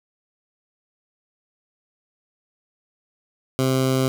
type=tone with notch filter; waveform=15% pulse; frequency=131.3 Hz; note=C3; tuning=6 cents sharp; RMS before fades=-20 dBFS; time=3.59-4.08 s; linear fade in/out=0 ms; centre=1800 Hz; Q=1.7; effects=none